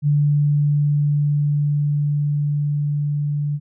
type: tone with level ramp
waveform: sine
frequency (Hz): 146.3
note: D3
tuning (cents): -6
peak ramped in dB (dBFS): -13 to -19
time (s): 0.02-3.6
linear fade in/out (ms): 50
effects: none